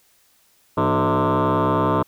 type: tone with frequency modulation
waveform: sine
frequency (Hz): 370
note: F#4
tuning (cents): 0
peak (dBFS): -14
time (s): 0.77-2.03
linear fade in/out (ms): 10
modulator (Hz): 134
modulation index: 6.3
effects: tanh soft clip ceiling -14 dBFS + white hiss -59 dBFS RMS until 2.07 s